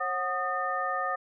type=tone cluster; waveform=sine; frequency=540 / 737 / 1235 / 1806 Hz; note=C#5 / F#5 / D#6 / A6; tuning=-45 / -7 / -13 / +45 cents; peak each=-36 / -33 / -30 / -35 dBFS; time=0-1.16 s; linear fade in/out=10 ms; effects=none